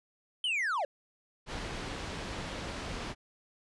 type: linear sweep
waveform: triangle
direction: down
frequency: 3136 to 521 Hz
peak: -27 dBFS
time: 0.44-0.85 s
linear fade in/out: 2 ms
type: low-pass noise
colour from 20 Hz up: pink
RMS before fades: -39 dBFS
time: 1.46-3.15 s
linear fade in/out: 50 ms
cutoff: 4800 Hz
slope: 12 dB/octave
effects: resampled to 24000 Hz